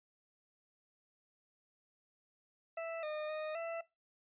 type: tone with pitch steps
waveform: 40% pulse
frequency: 660 / 610 / 618 / 666 Hz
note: E5 / D#5 / D#5 / E5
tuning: +2 / -34 / -12 / +18 cents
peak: -37 dBFS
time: 2.77-3.81 s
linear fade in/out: 5 ms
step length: 260 ms
effects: noise-tail reverb RT60 0.2 s tail -19 dB re dry + resampled to 8000 Hz